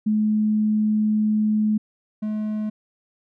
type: tone pair in turn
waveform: sine / triangle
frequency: 213.8 / 213.8 Hz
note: A3 / A3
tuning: -49 / -49 cents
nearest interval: unison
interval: 0 cents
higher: neither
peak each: -17 / -21 dBFS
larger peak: first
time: 0.06-1.78 / 2.22-2.7 s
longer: first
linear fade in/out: 10 ms
effects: none